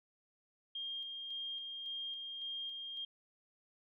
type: tone with tremolo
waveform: sine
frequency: 3216 Hz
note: G7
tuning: 44 cents sharp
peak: -39 dBFS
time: 0.75-3.05 s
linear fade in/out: 5 ms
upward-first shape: square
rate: 1.8 Hz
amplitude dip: 30%
effects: none